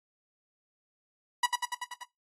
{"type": "tone with echo", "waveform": "sawtooth", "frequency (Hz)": 974, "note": "B5", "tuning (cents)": -24, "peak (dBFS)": -19, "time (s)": [1.43, 1.46], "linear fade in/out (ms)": 5, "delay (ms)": 96, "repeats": 6, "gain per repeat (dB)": -3, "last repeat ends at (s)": 2.036, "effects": ["noise-tail reverb RT60 0.2 s tail -18 dB re dry", "AAC 32 kbps"]}